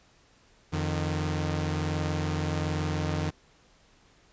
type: tone pair together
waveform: sawtooth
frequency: 87 / 152.72 Hz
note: F2 / D#3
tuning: -6 / -32 cents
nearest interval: minor seventh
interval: 974 cents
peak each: -26 dBFS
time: 0.72-3.31 s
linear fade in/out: 20 ms
effects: pink hiss -61 dBFS RMS until 4.32 s + resampled to 16000 Hz